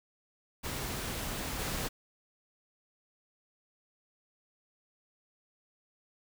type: noise with level steps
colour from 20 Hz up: pink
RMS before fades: -37 / -35 dBFS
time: 0.63-1.89 s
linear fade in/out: 20 ms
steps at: 1.59 s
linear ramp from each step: 2 ms
effects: none